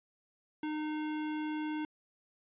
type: tone with sample-and-hold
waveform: sine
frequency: 305.8 Hz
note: D#4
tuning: 30 cents flat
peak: -33 dBFS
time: 0.63-1.85 s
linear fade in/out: 2 ms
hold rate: 1225 Hz
effects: resampled to 8000 Hz